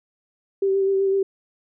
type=tone with vibrato; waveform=sine; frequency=389.2 Hz; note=G4; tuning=12 cents flat; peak=-17 dBFS; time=0.62-1.23 s; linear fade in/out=5 ms; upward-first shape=sine; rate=7.9 Hz; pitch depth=20 cents each way; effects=none